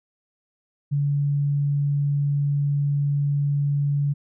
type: tone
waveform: sine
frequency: 143.1 Hz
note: D3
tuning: 45 cents flat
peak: -19 dBFS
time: 0.91-4.14 s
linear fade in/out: 20 ms
effects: none